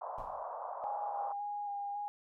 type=band-pass noise; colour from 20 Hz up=pink; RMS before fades=-42 dBFS; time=0.01-1.33 s; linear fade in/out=10 ms; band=590 to 1100 Hz; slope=48 dB/octave
type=noise with exponential decay; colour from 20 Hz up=brown; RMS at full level=-48 dBFS; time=0.18-0.56 s; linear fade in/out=2 ms; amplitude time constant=81 ms
type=tone with vibrato; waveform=sine; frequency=816 Hz; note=G#5; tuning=31 cents flat; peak=-36 dBFS; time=0.84-2.08 s; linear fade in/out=0 ms; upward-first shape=square; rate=1.8 Hz; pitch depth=15 cents each way
effects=none